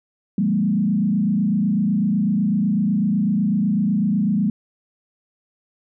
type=tone with frequency modulation; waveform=sine; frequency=203.2 Hz; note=G#3; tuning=38 cents flat; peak=-16 dBFS; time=0.38-4.5 s; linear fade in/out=2 ms; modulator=28 Hz; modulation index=1.2; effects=none